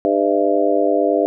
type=harmonic tone with a mistuned harmonic; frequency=100.8 Hz; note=G2; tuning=49 cents sharp; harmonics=3 / 4 / 5 / 6 / 7; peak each=-20 / -20 / -20 / -20 / -20 dBFS; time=0.05-1.26 s; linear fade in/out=0 ms; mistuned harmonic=7; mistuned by=-79 cents; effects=none